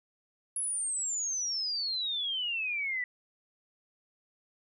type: exponential sweep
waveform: sine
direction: down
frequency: 10620 to 1945 Hz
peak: -30 dBFS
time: 0.56-3.04 s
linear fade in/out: 2 ms
effects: none